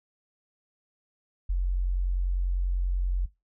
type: tone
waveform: sine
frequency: 45.16 Hz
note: F#1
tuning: 41 cents flat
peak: -23 dBFS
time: 1.49-3.26 s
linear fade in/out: 10 ms
effects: noise-tail reverb RT60 0.2 s tail -18 dB re dry